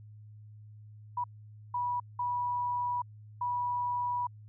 sine tone bursts at uneven times, 976 Hz, B5, 21 cents flat, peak -29 dBFS, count 4, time 1.17-1.24 / 1.74-2 / 2.19-3.02 / 3.41-4.27 s, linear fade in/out 5 ms, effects added 106 Hz sine -48 dBFS peak until 4.48 s

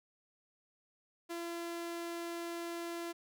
sawtooth tone, 340 Hz, F4, 46 cents flat, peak -35 dBFS, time 1.29-3.13 s, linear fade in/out 20 ms, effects none

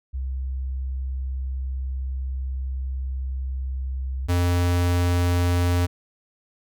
sine / square tone pair in turn, 65.41 / 88.05 Hz, C2 / F2, 0 / +15 cents, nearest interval perfect fourth, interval 515 cents, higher second, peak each -25 / -19 dBFS, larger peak second, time 0.13-4.28 / 4.28-5.87 s, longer first, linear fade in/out 20 ms, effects none

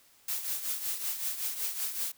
blue noise with tremolo, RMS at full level -31 dBFS, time 0.28-2.12 s, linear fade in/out 5 ms, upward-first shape triangle, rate 5.3 Hz, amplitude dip 70%, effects white hiss -62 dBFS RMS until 2.17 s

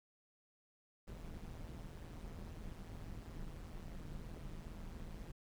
brown noise with amplitude modulation, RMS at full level -45 dBFS, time 1.07-5.32 s, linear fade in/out 10 ms, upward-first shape sine, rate 164 Hz, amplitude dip 75%, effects none

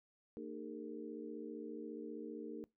harmonic tone with a mistuned harmonic, 76.2 Hz, D#2, 36 cents flat, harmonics 3 / 4 / 5 / 6, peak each -49 / -48 / -51 / -49 dBFS, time 0.37-2.64 s, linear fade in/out 0 ms, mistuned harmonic 5, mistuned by +94 cents, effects noise-tail reverb RT60 0.2 s tail -22 dB re dry

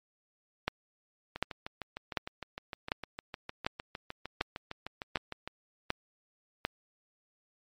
two click trains, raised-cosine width 0.3 ms, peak -12 / -22 dBFS, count 9 / 28, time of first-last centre 0.68-6.65 / 1.36-5.476 s, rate 1.34 / 6.56 Hz, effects MP3 64 kbps

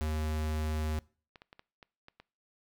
square tone, 77.4 Hz, D#2, 9 cents flat, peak -31 dBFS, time 0.01-0.99 s, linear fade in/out 0 ms
clicks, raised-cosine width 0.3 ms, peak -34 dBFS, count 7, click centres 1.358 / 1.419 / 1.529 / 1.594 / 1.828 / 2.084 / 2.2 s
effects noise-tail reverb RT60 0.4 s tail -23 dB re dry

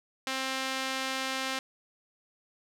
sawtooth tone with band-pass filter, 264.2 Hz, C4, 17 cents sharp, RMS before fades -33 dBFS, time 0.27-1.59 s, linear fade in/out 2 ms, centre 3200 Hz, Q 0.63, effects none

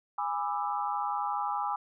sine chord, E dominant seventh, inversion first, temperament just, 824.1 / 988.9 / 1186.7 / 1318.5 Hz, G#5 / B5 / D6 / E6, -14 / +2 / +18 / 0 cents, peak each -32 / -35 / -35 / -38 dBFS, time 0.18-1.76 s, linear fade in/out 5 ms, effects none

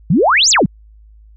sine exponential two-way sweep, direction up then down, 138.2 to 7890 to 138.2 Hz, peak -8 dBFS, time 0.1-0.66 s, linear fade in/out 5 ms, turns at 0.5 s, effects added 53 Hz sine -40 dBFS peak until 1.36 s

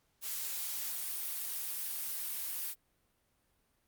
blue noise, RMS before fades -38 dBFS, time 0.21-2.75 s, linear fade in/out 50 ms, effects pink hiss -75 dBFS RMS until 3.87 s + Opus 48 kbps

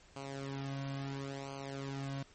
sawtooth tone with flanger, 137.4 Hz, C#3, 15 cents flat, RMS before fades -41 dBFS, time 0.16-2.23 s, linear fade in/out 5 ms, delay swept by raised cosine 0.55 to 2.35 ms, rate 0.73 Hz, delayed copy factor -0.75, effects pink hiss -62 dBFS RMS until 2.34 s + MP3 32 kbps

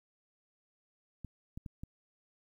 clicks, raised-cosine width 5 ms, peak -30 dBFS, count 4, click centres 1.247 / 1.575 / 1.662 / 1.835 s, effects 11-bit

